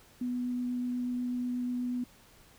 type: tone with vibrato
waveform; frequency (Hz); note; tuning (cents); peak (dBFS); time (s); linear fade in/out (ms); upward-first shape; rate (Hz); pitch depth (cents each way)
sine; 246.9; B3; 0; -30; 0.21-2.04; 5; triangle; 8.2; 8
effects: pink hiss -59 dBFS RMS until 2.58 s